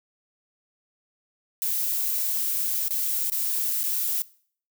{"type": "noise with dropouts", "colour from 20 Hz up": "violet", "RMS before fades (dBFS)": -26, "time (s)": [1.62, 4.22], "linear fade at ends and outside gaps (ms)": 0, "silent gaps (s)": [[2.882, 2.907], [3.299, 3.321], [3.832, 3.838]], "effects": ["noise-tail reverb RT60 0.5 s tail -20 dB re dry"]}